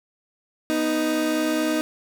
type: tone pair together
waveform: 30% pulse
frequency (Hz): 246.9 / 311.1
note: B3 / D#4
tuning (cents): 0 / 0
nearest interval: major third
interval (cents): 400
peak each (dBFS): -25 / -19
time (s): 0.7-1.81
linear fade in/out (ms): 0
effects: none